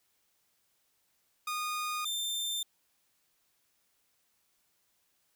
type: tone pair in turn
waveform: sawtooth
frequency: 1229 / 3582 Hz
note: D#6 / A7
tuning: -22 / +30 cents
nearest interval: octave + perfect fifth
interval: 1852 cents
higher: second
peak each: -29 / -29 dBFS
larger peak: neither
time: 1.47-2.05 / 2.05-2.63 s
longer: neither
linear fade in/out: 5 ms
effects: white hiss -74 dBFS RMS until 5.35 s

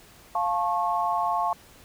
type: chord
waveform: sine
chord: F augmented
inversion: none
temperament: just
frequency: 698.5 / 873.1 / 1091.3 Hz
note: F5 / A5 / C#6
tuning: 0 / -14 / -27 cents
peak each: -27 dBFS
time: 0.35-1.53 s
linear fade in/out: 2 ms
effects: pink hiss -52 dBFS RMS until 1.84 s

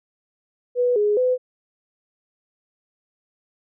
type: tone with pitch steps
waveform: sine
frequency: 491.9 / 416.5 / 505 Hz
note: B4 / G#4 / B4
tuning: -7 / +5 / +39 cents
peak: -16 dBFS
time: 0.75-1.38 s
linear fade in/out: 50 ms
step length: 210 ms
effects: none

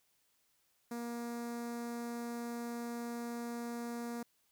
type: tone with notch filter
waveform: sawtooth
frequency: 236.5 Hz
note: A#3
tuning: 25 cents sharp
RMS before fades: -41 dBFS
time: 0.91-4.23 s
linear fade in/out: 5 ms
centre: 3000 Hz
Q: 0.94
effects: white hiss -75 dBFS RMS until 4.51 s

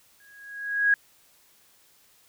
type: tone with exponential growth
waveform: sine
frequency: 1651 Hz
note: G#6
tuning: 11 cents flat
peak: -15 dBFS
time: 0.2-0.94 s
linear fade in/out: 2 ms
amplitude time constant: 160 ms
effects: white hiss -60 dBFS RMS until 2.28 s

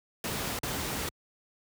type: noise with dropouts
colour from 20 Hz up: pink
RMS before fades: -33 dBFS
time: 0.24-1.09 s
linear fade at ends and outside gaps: 2 ms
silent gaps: 0.59-0.632 s
effects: high-pass 60 Hz 12 dB/octave

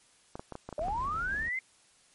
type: clicks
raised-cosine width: 1 ms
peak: -25 dBFS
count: 8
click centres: 0.355 / 0.395 / 0.523 / 0.554 / 0.69 / 0.727 / 0.793 / 0.883 s
type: linear sweep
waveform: sine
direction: up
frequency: 579 to 2113 Hz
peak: -30 dBFS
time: 0.78-1.59 s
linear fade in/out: 2 ms
type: noise with tremolo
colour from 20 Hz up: brown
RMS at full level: -40 dBFS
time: 0.81-1.49 s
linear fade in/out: 5 ms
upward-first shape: triangle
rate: 5.9 Hz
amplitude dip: 35%
effects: white hiss -63 dBFS RMS until 2.14 s + MP3 48 kbps

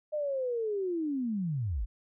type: linear sweep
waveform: sine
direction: down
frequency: 615 to 39.4 Hz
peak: -29 dBFS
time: 0.12-1.86 s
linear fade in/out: 20 ms
effects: none

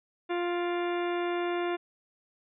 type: harmonic tone with a mistuned harmonic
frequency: 349.9 Hz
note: F4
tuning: 3 cents sharp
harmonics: 1 / 2 / 3 / 4 / 5 / 6 / 7 / 8 / 10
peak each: -29 / -35 / -39 / -41 / -43 / -45 / -46 / -47 / -49 dBFS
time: 0.29-1.77 s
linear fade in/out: 20 ms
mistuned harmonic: 7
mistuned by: -50 cents
effects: none

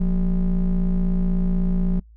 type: ring-modulated tone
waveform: triangle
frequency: 104.1 Hz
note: G#2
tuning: 5 cents sharp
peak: -12 dBFS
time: 0-2 s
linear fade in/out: 10 ms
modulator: 76 Hz
effects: noise-tail reverb RT60 0.1 s tail -25 dB re dry + added 55 Hz sine -45 dBFS peak until 2.16 s

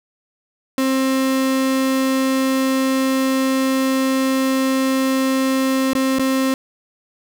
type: tone with dropouts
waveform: 35% pulse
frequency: 264.8 Hz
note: C4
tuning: 21 cents sharp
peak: -14 dBFS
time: 0.78-6.54 s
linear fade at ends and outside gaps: 1 ms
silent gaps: 5.933-5.951 / 6.186-6.195 s
effects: none

